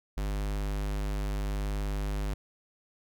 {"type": "tone", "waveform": "square", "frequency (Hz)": 50.4, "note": "G1", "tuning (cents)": 49, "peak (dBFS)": -30, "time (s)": [0.17, 2.34], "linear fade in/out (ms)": 5, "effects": []}